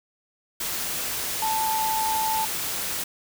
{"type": "tone in noise", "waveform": "sine", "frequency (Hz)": 880, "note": "A5", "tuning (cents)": 0, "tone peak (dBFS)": -23, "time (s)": [1.42, 2.45], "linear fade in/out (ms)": 5, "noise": "white", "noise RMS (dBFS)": -29, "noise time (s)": [0.6, 3.04], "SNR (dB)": 3, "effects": []}